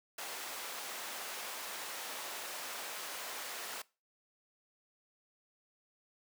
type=high-pass noise; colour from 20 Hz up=pink; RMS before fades=-43 dBFS; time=0.18-3.82 s; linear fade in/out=5 ms; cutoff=650 Hz; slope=12 dB/octave; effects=noise-tail reverb RT60 0.3 s tail -22 dB re dry